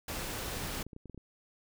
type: noise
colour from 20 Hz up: pink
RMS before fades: -38 dBFS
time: 0.08-0.83 s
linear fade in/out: 5 ms
type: clicks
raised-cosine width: 3 ms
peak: -34 dBFS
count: 12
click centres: 0.637 / 0.709 / 0.74 / 0.773 / 0.808 / 0.866 / 0.932 / 0.964 / 1.057 / 1.097 / 1.146 / 1.177 s
effects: none